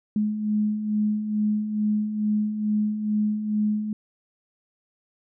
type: beating tone pair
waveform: sine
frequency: 209.6 / 211.9 Hz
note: G#3 / G#3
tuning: +16 / +35 cents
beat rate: 2.3 Hz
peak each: -30 / -22 dBFS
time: 0.16-3.93 s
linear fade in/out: 2 ms
effects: none